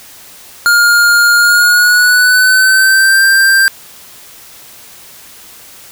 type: tone with pitch glide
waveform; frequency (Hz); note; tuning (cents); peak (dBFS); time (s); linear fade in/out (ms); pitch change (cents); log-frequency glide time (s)
square; 1414 to 1578; F6 to G6; +21 to +11; -6; 0.66-3.68; 0; +190; 1.39-3.21
effects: white hiss -36 dBFS RMS until 5.91 s